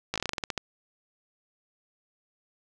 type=slowing click train; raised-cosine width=0.2 ms; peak=-12 dBFS; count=12; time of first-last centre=0.14-0.577 s; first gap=17 ms; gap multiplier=1.16; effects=none